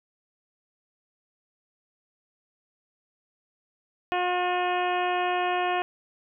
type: harmonic tone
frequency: 359.2 Hz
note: F4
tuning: 49 cents sharp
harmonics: 1 / 2 / 3 / 4 / 5 / 6 / 7 / 8 / 9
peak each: -30 / -26 / -32 / -37 / -35 / -44 / -35 / -39 / -46 dBFS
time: 4.12-5.82 s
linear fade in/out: 0 ms
effects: none

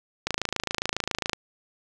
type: click train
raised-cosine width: 0.2 ms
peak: -8 dBFS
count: 30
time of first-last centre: 0.27-1.332 s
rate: 27.3 Hz
effects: none

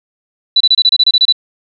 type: tone bursts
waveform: sine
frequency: 3964 Hz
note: B7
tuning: 6 cents sharp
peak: -5 dBFS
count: 11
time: 0.56-1.325 s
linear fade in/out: 5 ms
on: 45 ms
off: 27 ms
effects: none

